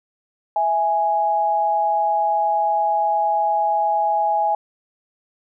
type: tone pair together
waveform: sine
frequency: 659.3 / 830.7 Hz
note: E5 / G#5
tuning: 0 / 0 cents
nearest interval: major third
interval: 400 cents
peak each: -23 / -17 dBFS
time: 0.56-4.55 s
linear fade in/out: 2 ms
effects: none